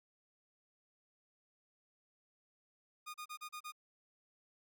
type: tone bursts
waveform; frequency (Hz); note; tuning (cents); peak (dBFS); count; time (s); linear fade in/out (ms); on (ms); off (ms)
sawtooth; 1226; D#6; -26; -40; 6; 3.06-3.722; 20; 82; 34
effects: none